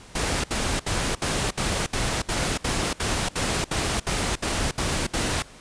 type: noise bursts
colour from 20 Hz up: pink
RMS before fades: -25 dBFS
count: 15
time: 0.15-5.424 s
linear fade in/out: 5 ms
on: 290 ms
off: 66 ms
effects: pink hiss -47 dBFS RMS until 5.6 s + resampled to 22050 Hz